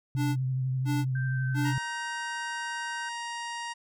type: tone with vibrato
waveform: sine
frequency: 130 Hz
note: C3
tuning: 11 cents flat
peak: -26 dBFS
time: 0.15-1.78 s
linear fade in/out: 0 ms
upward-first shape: triangle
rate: 12 Hz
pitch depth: 33 cents each way
type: tone bursts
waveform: square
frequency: 293 Hz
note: D4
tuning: 4 cents flat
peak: -29 dBFS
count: 3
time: 0.16-1.74 s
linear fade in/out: 50 ms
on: 200 ms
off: 490 ms
type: tone with pitch glide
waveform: sine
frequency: 1568 to 1542.8 Hz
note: G6 to G6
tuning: 0 to -28 cents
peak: -36 dBFS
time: 1.15-3.09 s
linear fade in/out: 5 ms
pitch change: -28 cents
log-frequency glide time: 1.27-1.51 s
type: harmonic tone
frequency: 940 Hz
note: A#5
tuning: 14 cents sharp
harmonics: 1 / 2 / 3 / 4 / 5 / 6 / 7 / 8 / 9 / 10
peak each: -36 / -39 / -43 / -50 / -48 / -48 / -55 / -50 / -56 / -54 dBFS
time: 1.64-3.74 s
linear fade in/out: 20 ms
effects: none